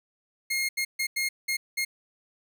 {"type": "tone bursts at uneven times", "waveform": "sawtooth", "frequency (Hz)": 2142, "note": "C7", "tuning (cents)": 40, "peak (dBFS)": -22, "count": 6, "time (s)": [[0.5, 0.69], [0.77, 0.85], [0.99, 1.07], [1.16, 1.29], [1.48, 1.57], [1.77, 1.85]], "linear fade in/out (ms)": 10, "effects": []}